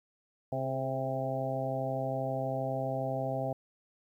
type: harmonic tone with a mistuned harmonic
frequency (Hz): 132.4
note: C3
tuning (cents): +21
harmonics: 1 / 2 / 3 / 4 / 5 / 6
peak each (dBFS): -36 / -40 / -44 / -37 / -35 / -39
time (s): 0.52-3.53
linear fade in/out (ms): 5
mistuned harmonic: 3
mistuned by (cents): +43
effects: 11-bit